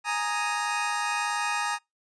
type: chord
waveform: 25% pulse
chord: Ab suspended second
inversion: none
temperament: equal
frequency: 830.6 / 932.3 / 1244.5 Hz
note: Ab5 / Bb5 / Eb6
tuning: 0 / 0 / 0 cents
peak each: -27 dBFS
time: 0.04-1.79 s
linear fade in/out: 50 ms
effects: noise-tail reverb RT60 0.2 s tail -26 dB re dry + resampled to 22050 Hz